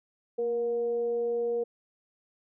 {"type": "tone with frequency modulation", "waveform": "sine", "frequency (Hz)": 472.7, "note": "A#4", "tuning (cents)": 24, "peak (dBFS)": -26, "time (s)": [0.38, 1.64], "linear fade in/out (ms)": 10, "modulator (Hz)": 242, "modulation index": 0.25, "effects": []}